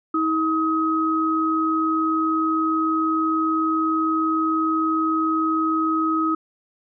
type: tone pair together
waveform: sine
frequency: 319.3 / 1266 Hz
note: D#4 / D#6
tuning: +45 / +30 cents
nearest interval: 2 octaves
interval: 2385 cents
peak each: -21 dBFS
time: 0.14-6.35 s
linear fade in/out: 5 ms
effects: none